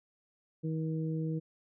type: harmonic tone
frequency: 159.2 Hz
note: D#3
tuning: 40 cents sharp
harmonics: 1 / 2 / 3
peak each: -32 / -38 / -42 dBFS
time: 0.63-1.4 s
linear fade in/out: 20 ms
effects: none